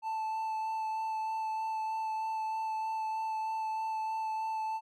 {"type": "tone with vibrato", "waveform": "triangle", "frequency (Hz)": 880, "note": "A5", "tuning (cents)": 0, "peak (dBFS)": -30, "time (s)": [0.02, 4.81], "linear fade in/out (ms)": 50, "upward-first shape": "sine", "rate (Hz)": 3.2, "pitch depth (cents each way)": 10, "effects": []}